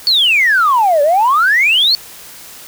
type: exponential two-way sweep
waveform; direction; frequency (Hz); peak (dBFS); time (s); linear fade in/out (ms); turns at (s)
sine; down then up; 4530 to 560 to 4530; -7; 0.07-1.95; 0; 1.02
effects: tanh soft clip ceiling -4 dBFS + white hiss -35 dBFS RMS until 2.67 s